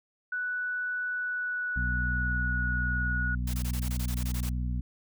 sine tone with pitch glide, 1482 to 1459.1 Hz, F#6 to F#6, +2 to -25 cents, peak -29 dBFS, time 0.32-3.35 s, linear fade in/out 5 ms, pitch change -27 cents, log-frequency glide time 1.09-2.85 s
harmonic tone, 61.3 Hz, B1, 12 cents flat, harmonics 1 / 2 / 3 / 4, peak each -29 / -35 / -39 / -41 dBFS, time 1.76-4.81 s, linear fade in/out 5 ms
white noise bursts, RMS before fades -40 dBFS, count 12, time 3.47-4.494 s, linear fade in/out 5 ms, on 67 ms, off 20 ms
effects none

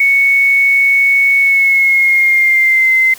sine tone with pitch glide, 2217 to 2069 Hz, C#7 to C7, 0 to -20 cents, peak -7 dBFS, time 0-3.14 s, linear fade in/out 5 ms, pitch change -120 cents, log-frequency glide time 1.39-2.91 s, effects white hiss -36 dBFS RMS until 3.18 s + high-pass 60 Hz 12 dB/octave

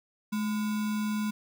sine tone with sample-and-hold, 212.7 Hz, G#3, 42 cents sharp, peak -27 dBFS, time 0.32-1.31 s, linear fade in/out 10 ms, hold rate 1225 Hz, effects none

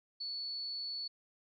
sine tone, 4434 Hz, C#8, in tune, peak -37 dBFS, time 0.2-1.08 s, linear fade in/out 10 ms, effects MP3 96 kbps

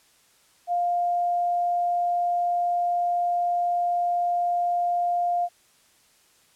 sine tone, 702 Hz, F5, 9 cents sharp, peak -21 dBFS, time 0.67-5.49 s, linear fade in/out 50 ms, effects white hiss -60 dBFS RMS until 6.55 s + low-pass 11000 Hz 12 dB/octave

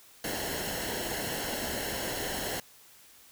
pink noise with comb filter, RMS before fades -34 dBFS, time 0.24-2.6 s, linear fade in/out 2 ms, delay 0.83 ms, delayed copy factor -0.65, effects white hiss -56 dBFS RMS until 3.31 s

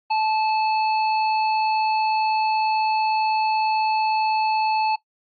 harmonic tone, 871 Hz, A5, 18 cents flat, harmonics 1 / 3 / 5, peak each -19 / -29 / -33 dBFS, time 0.1-4.96 s, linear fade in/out 10 ms, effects noise-tail reverb RT60 0.1 s tail -17 dB re dry + Opus 32 kbps

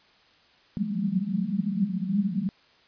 pink band-pass noise, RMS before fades -27 dBFS, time 0.77-2.49 s, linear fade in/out 0 ms, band 180 to 210 Hz, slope 96 dB/octave, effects white hiss -59 dBFS RMS until 2.87 s + resampled to 11025 Hz

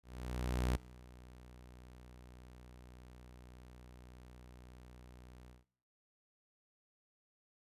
sawtooth tone with ADSR envelope, 61.74 Hz, B1, in tune, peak -27 dBFS, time 0.03-5.65 s, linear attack 730 ms, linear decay 7 ms, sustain -23 dB, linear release 160 ms, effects noise-tail reverb RT60 0.9 s tail -25 dB re dry + resampled to 32000 Hz

